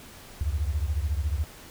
sine beating tone pair, 70 / 84 Hz, C#2 / E2, +18 / +33 cents, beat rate 14 Hz, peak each -26 / -29 dBFS, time 0.41-1.44 s, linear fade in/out 0 ms, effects pink hiss -47 dBFS RMS until 1.7 s

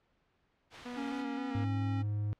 white noise, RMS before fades -44 dBFS, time 0.7-1.25 s, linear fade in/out 50 ms
sawtooth tone with vibrato, 240.3 Hz, B3, 47 cents flat, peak -36 dBFS, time 0.85-1.65 s, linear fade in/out 10 ms, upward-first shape square, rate 3.8 Hz, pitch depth 33 cents each way
square tone with pitch glide, 277.2 to 271.3 Hz, C#4 to C#4, 0 to -37 cents, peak -37 dBFS, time 0.96-2.03 s, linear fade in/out 20 ms, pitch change -37 cents, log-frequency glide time 1.29-1.52 s
triangle tone, 104.3 Hz, G#2, 8 cents sharp, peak -29 dBFS, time 1.55-2.33 s, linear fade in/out 0 ms
effects pink hiss -74 dBFS RMS until 2.39 s + low-pass 3000 Hz 12 dB/octave

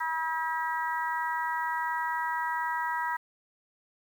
harmonic tone, 321.4 Hz, E4, 44 cents flat, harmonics 3 / 4 / 5 / 6, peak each -30 / -37 / -36 / -36 dBFS, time 0-3.17 s, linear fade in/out 10 ms, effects 9-bit

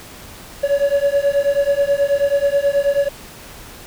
triangle beating tone pair, 560 / 569.3 Hz, C#5 / C#5, +18 / +46 cents, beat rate 9.3 Hz, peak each -15 dBFS, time 0.63-3.09 s, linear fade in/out 10 ms, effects pink hiss -38 dBFS RMS until 3.86 s

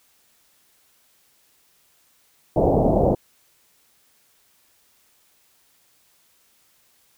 white low-pass noise, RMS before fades -18 dBFS, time 2.56-3.15 s, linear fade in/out 5 ms, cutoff 740 Hz, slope 48 dB/octave, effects white hiss -61 dBFS RMS until 7.17 s

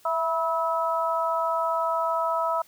sine tone cluster, 661 / 976 / 1294 Hz, E5 / B5 / E6, +5 / -21 / -32 cents, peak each -27 dBFS, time 0.05-2.62 s, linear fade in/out 5 ms, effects white hiss -57 dBFS RMS until 2.67 s

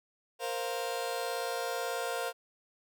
sawtooth chord, Bb suspended second, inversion none, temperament just, 466.2 / 524.4 / 699.2 Hz, Bb4 / C5 / F5, 0 / +4 / +2 cents, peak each -33 dBFS, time 0.39-2.33 s, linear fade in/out 50 ms, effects none

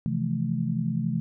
sine chord, F major seventh, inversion second, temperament just, 130.96 / 163.7 / 174.61 / 218.3 Hz, C3 / E3 / F3 / A3, +2 / -12 / 0 / -13 cents, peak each -30 / -29 / -32 / -29 dBFS, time 0.06-1.2 s, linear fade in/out 0 ms, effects none

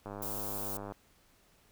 click train, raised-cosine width 1 ms, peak -28 dBFS, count 88, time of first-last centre 0.06-0.921 s, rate 101 Hz
violet noise, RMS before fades -39 dBFS, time 0.22-0.77 s, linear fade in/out 2 ms
effects pink hiss -66 dBFS RMS until 1.71 s

